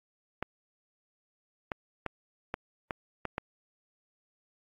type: clicks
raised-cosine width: 0.5 ms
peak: -17 dBFS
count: 7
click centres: 0.426 / 1.718 / 2.063 / 2.541 / 2.908 / 3.253 / 3.381 s
effects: AAC 64 kbps